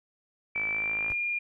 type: tone with pitch glide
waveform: sine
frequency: 2318 to 2411 Hz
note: D7 to D7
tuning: -23 to +45 cents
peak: -27 dBFS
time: 0.55-1.39 s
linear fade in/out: 10 ms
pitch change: +68 cents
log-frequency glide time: 0.68-1.13 s
type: click train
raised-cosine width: 0.5 ms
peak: -25 dBFS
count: 31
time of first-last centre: 0.56-1.12 s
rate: 53.6 Hz
type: noise with exponential decay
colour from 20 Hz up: brown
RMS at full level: -39 dBFS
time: 1.1-1.19 s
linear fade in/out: 0 ms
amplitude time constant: 19 ms
effects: none